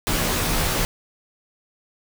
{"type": "noise with comb filter", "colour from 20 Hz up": "pink", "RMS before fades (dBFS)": -22, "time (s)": [0.07, 0.85], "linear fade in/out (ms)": 0, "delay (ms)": 15, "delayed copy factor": -1, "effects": []}